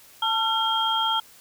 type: tone cluster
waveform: sine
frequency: 890 / 1363 / 3218 Hz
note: A5 / F6 / G7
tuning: +20 / -43 / +45 cents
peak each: -25 / -27 / -24 dBFS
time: 0.22-1.2 s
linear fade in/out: 5 ms
effects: white hiss -51 dBFS RMS until 1.4 s